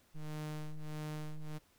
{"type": "ring-modulated tone", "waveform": "square", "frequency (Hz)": 76.3, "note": "D#2", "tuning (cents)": -33, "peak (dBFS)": -37, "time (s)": [0.14, 1.59], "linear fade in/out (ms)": 20, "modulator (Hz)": 77.1, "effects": ["pink hiss -69 dBFS RMS until 1.78 s"]}